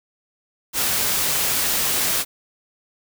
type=noise; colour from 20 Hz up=white; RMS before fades=-21 dBFS; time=0.73-2.25 s; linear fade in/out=50 ms; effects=none